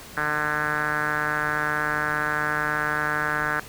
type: tone with low-pass filter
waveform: 5% pulse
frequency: 150.7 Hz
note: D3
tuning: 45 cents sharp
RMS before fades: -25 dBFS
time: 0.17-3.6 s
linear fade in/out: 2 ms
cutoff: 1600 Hz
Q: 5.1
effects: pink hiss -42 dBFS RMS until 3.68 s